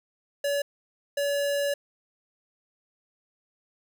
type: tone bursts at uneven times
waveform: square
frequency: 569 Hz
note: C#5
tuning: 45 cents sharp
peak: -25 dBFS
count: 2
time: 0.44-0.62 / 1.17-1.74 s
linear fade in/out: 5 ms
effects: none

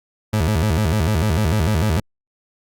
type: tone with vibrato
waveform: 30% pulse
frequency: 92.5 Hz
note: F#2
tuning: in tune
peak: -13 dBFS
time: 0.33-2 s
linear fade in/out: 5 ms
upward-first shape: square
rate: 6.7 Hz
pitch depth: 260 cents each way
effects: Opus 48 kbps

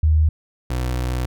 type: tone pair in turn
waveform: sine / 30% pulse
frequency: 77.78 / 62.18 Hz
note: D#2 / B1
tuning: 0 / +12 cents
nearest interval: major third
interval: 388 cents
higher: first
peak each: -12 / -18 dBFS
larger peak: first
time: 0.03-0.29 / 0.7-1.26 s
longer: second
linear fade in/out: 5 ms
effects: none

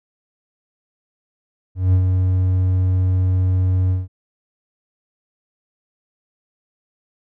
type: tone with ADSR envelope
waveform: triangle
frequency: 92.5 Hz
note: F#2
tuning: in tune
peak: -8 dBFS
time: 1.75-4.08 s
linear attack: 180 ms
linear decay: 81 ms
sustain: -4 dB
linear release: 170 ms
effects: none

